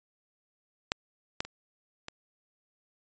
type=clicks; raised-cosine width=0.2 ms; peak=-9 / -12 / -25 / -21 dBFS; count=4; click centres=0.919 / 1.405 / 1.45 / 2.084 s; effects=resampled to 16000 Hz